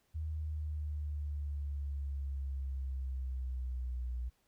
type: exponential sweep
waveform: sine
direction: down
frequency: 78.6 to 60.6 Hz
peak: -35 dBFS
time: 0.14-4.3 s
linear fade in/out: 20 ms
effects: pink hiss -75 dBFS RMS until 4.47 s